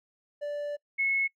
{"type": "tone pair in turn", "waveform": ["triangle", "sine"], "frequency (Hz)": [584, 2187], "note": ["D5", "C#7"], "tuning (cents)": [-10, -24], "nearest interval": "octave + major seventh", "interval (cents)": 2286, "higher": "second", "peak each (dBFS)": [-29, -24], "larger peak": "second", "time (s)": [[0.41, 0.77], [0.98, 1.28]], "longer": "first", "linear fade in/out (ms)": 20, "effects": ["noise-tail reverb RT60 0.1 s tail -25 dB re dry"]}